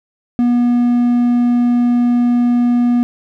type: tone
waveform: triangle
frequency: 241.8 Hz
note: B3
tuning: 36 cents flat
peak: -8 dBFS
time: 0.39-3.03 s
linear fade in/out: 0 ms
effects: none